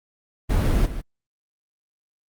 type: noise with echo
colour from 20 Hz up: brown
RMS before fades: -19 dBFS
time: 0.49-0.87 s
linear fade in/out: 20 ms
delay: 150 ms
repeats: 1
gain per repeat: -11 dB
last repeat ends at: 1.02 s
effects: Opus 32 kbps